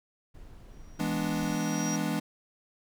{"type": "noise", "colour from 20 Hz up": "brown", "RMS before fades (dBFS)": -48, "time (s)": [0.34, 1.57], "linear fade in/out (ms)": 10}
{"type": "tone with exponential growth", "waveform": "sine", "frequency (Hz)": 5720, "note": "F8", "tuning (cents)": 41, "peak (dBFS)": -32, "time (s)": [0.71, 1.96], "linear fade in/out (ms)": 2, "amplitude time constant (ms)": 270}
{"type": "chord", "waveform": "square", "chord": "E dominant seventh", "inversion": "none", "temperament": "equal", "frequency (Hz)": [164.81, 207.7, 246.9, 293.7], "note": ["E3", "G#3", "B3", "D4"], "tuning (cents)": [0, 0, 0, 0], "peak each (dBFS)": [-34, -34, -36, -34], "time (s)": [0.99, 2.2], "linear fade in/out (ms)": 10}
{"effects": []}